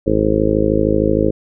harmonic tone, 53.1 Hz, G#1, 39 cents sharp, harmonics 1 / 2 / 3 / 4 / 5 / 6 / 7 / 8 / 9 / 10, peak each -23 / -23 / -25 / -21 / -26 / -18 / -24 / -19 / -23 / -20 dBFS, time 0.06-1.31 s, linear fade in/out 10 ms, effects none

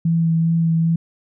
sine tone with vibrato, 164.81 Hz, E3, in tune, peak -14 dBFS, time 0.05-0.96 s, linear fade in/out 5 ms, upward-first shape sine, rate 2.5 Hz, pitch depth 14 cents each way, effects none

